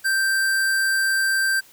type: tone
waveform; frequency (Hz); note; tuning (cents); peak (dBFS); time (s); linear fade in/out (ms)
square; 1568; G6; 0; -19; 0.04-1.61; 20
effects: white hiss -51 dBFS RMS until 1.72 s